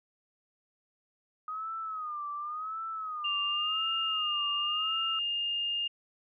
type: tone with vibrato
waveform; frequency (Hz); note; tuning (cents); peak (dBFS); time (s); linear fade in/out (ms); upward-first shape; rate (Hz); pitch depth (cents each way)
sine; 1244.5; D#6; 0; -34; 1.48-5.19; 2; sine; 0.91; 110
type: tone with pitch glide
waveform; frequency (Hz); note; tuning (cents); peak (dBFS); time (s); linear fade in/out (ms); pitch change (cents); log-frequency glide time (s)
sine; 2800 to 2821; F7 to F7; +4 to +17; -29; 3.24-5.88; 10; +13; 3.4-3.91
effects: none